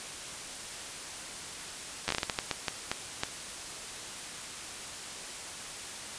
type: slowing click train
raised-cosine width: 0.2 ms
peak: -11 dBFS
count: 13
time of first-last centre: 2.08-3.235 s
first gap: 10 ms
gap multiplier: 1.37
effects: white hiss -41 dBFS RMS until 6.18 s + resampled to 22050 Hz